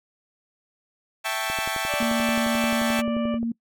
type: chord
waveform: 15% pulse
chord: A dominant seventh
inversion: second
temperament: equal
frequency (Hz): 659.3 / 784 / 880 / 1108.7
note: E5 / G5 / A5 / C#6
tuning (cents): 0 / 0 / 0 / 0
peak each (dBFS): -24 / -24 / -25 / -26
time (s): 1.24-3.02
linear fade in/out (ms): 20
type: click train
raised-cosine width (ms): 2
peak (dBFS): -22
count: 23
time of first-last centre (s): 1.5-3.43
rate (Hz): 11.4
type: harmonic tone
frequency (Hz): 587.3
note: D5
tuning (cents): 0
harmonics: 1 / 2 / 3 / 4 / 5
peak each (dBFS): -28 / -36 / -47 / -44 / -43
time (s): 1.87-3.39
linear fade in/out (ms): 50
type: tone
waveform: sine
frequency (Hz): 231.5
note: A#3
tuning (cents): -12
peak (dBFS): -23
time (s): 2-3.52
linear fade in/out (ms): 5
effects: noise-tail reverb RT60 0.1 s tail -23 dB re dry